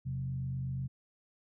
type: tone with frequency modulation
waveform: sine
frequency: 130.81 Hz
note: C3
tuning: in tune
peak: -33 dBFS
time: 0.05-0.88 s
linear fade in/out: 20 ms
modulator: 48.3 Hz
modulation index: 0.59
effects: none